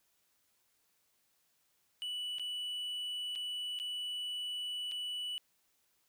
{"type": "tone with dropouts", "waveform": "triangle", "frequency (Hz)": 2960, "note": "F#7", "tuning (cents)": 0, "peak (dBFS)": -35, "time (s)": [2.02, 5.38], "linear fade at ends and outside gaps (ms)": 0, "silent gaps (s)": [[2.384, 2.396], [3.353, 3.358], [3.789, 3.799], [4.914, 4.919]], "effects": ["white hiss -75 dBFS RMS until 6.08 s"]}